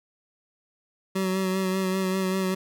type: tone with vibrato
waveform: 25% pulse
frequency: 188.7 Hz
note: F#3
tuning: 34 cents sharp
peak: -20 dBFS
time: 1.15-2.55 s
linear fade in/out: 10 ms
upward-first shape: sine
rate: 5.1 Hz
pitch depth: 26 cents each way
effects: none